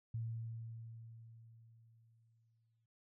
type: tone with exponential decay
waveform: sine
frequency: 114 Hz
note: A#2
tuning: 38 cents flat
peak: -37 dBFS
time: 0.14-2.86 s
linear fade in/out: 5 ms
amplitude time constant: 590 ms
effects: none